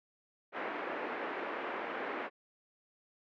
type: band-pass noise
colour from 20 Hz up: pink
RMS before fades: -39 dBFS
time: 0.52-2.3 s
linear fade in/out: 50 ms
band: 310 to 2200 Hz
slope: 24 dB/octave
effects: none